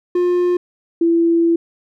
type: tone pair in turn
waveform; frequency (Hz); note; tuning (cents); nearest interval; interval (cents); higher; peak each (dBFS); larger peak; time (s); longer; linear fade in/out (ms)
triangle / sine; 355.3 / 335.4; F4 / E4; +30 / +30; minor second; 100; first; -11; neither; 0.15-0.57 / 1.01-1.56; second; 5
effects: none